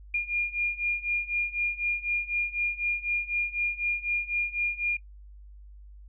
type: beating tone pair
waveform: sine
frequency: 2414 / 2418 Hz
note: D7 / D7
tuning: +47 / +50 cents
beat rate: 4 Hz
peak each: -30 / -28 dBFS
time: 0.14-4.97 s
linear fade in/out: 5 ms
effects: noise-tail reverb RT60 0.1 s tail -21 dB re dry + added 50 Hz sine -45 dBFS peak until 6.08 s